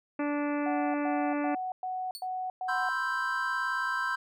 harmonic tone, 291.6 Hz, D4, 12 cents flat, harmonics 1 / 2 / 3 / 4 / 5 / 6 / 7 / 8 / 9, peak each -29 / -35 / -39 / -41 / -43 / -45 / -46 / -47 / -48 dBFS, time 0.19-1.55 s, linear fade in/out 5 ms
sine tone bursts, 742 Hz, F#5, 5 cents sharp, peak -31 dBFS, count 6, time 0.66-2.89 s, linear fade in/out 2 ms, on 280 ms, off 110 ms
sawtooth tone with exponential decay, 4451 Hz, C#8, 6 cents sharp, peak -32 dBFS, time 2.15-2.27 s, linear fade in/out 0 ms, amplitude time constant 25 ms
triangle chord, C major seventh, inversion third, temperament equal, 987.8 / 1046.5 / 1318.5 / 1568 Hz, B5 / C6 / E6 / G6, 0 / 0 / 0 / 0 cents, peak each -35 / -33 / -34 / -29 dBFS, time 2.68-4.16 s, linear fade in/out 10 ms
effects none

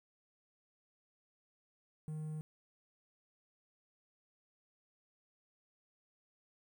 triangle tone with quantisation, 154.8 Hz, D#3, 9 cents flat, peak -37 dBFS, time 2.08-2.41 s, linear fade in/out 0 ms, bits 11, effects none

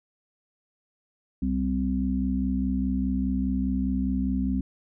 harmonic tone, 64.9 Hz, C2, 13 cents flat, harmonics 1 / 3 / 4, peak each -29 / -27 / -27 dBFS, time 1.42-4.61 s, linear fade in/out 5 ms, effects none

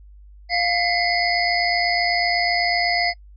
sine tone cluster, 701 / 2023 / 2131 / 4430 / 4983 Hz, F5 / B6 / C7 / C#8 / D#8, +6 / +41 / +31 / -2 / +2 cents, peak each -22 / -23 / -25 / -27 / -25 dBFS, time 0.49-3.14 s, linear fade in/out 50 ms, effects noise-tail reverb RT60 0.1 s tail -26 dB re dry + added 50 Hz sine -42 dBFS peak until 3.36 s

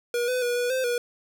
square tone with pitch steps, 479.4 / 503 / 484 / 487.6 / 519 / 482.4 Hz, A#4 / B4 / B4 / B4 / C5 / B4, +48 / +32 / -35 / -22 / -14 / -41 cents, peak -24 dBFS, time 0.14-0.98 s, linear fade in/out 2 ms, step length 140 ms, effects none

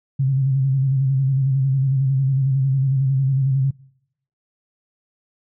sine tone with vibrato, 134.4 Hz, C3, 47 cents sharp, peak -15 dBFS, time 0.19-3.71 s, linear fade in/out 10 ms, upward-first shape square, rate 11 Hz, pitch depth 42 cents each way, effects noise-tail reverb RT60 0.8 s tail -24 dB re dry

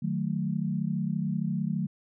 sine chord, D# diminished, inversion none, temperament equal with one note detuned, 153.6 / 185 / 220 Hz, D#3 / F#3 / A3, -22 / 0 / 0 cents, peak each -31 / -30 / -32 dBFS, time 0.02-1.87 s, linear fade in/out 10 ms, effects none

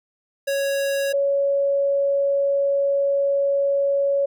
square / sine tone pair in turn, 554.4 / 558.6 Hz, C#5 / C#5, 0 / +13 cents, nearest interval unison, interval 13 cents, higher second, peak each -21 / -17 dBFS, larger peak second, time 0.47-1.13 / 1.13-4.26 s, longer second, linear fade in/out 10 ms, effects none

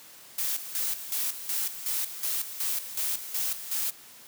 blue noise with tremolo, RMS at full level -29 dBFS, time 0.38-3.91 s, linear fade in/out 5 ms, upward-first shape square, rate 2.7 Hz, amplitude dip 70%, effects white hiss -50 dBFS RMS until 4.27 s + high-pass 100 Hz 12 dB/octave

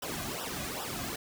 pink noise with flanger, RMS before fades -37 dBFS, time 0.02-1.16 s, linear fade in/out 5 ms, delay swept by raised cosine 0.45 to 2.25 ms, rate 2.5 Hz, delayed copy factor -1, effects none

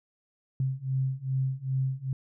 sine beating tone pair, 131.2 / 133.7 Hz, C3 / C3, +5 / +38 cents, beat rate 2.5 Hz, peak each -30 / -29 dBFS, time 0.6-2.13 s, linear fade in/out 2 ms, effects none

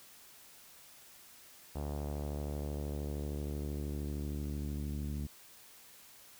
sawtooth tone with low-pass filter sweep, 73 Hz, D2, 10 cents flat, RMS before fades -38 dBFS, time 1.75-5.27 s, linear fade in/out 10 ms, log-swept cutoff 780 to 230 Hz, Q 1.6, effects white hiss -57 dBFS RMS until 6.39 s

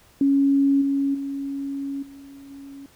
sine tone with level steps, 277.2 Hz, C#4, in tune, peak -15 / -19 / -26 / -40 / -37 dBFS, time 0.21-2.86 s, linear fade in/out 2 ms, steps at 0.81 / 1.14 / 2.02 / 2.5 s, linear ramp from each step 10 ms, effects pink hiss -55 dBFS RMS until 2.95 s

